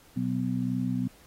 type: harmonic tone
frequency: 62.6 Hz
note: B1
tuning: 24 cents sharp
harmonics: 2 / 3 / 4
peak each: -32 / -31 / -29 dBFS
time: 0.16-1.08 s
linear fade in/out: 10 ms
effects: pink hiss -57 dBFS RMS until 1.26 s + AAC 48 kbps